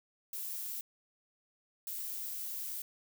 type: noise bursts at uneven times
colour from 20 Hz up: violet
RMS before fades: -40 dBFS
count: 2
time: 0.33-0.81 / 1.87-2.82 s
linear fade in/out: 2 ms
effects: none